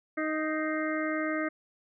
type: harmonic tone with a mistuned harmonic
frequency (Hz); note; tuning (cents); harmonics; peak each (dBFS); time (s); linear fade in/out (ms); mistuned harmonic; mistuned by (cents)
311.4; D#4; +2; 1 / 2 / 4 / 5 / 6 / 7; -31 / -34 / -37 / -38 / -39 / -39; 0.17-1.49; 10; 7; -66
effects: none